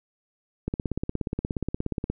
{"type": "click train", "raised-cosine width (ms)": 3, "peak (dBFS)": -14, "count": 25, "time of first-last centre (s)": [0.68, 2.1], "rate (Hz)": 16.9, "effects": []}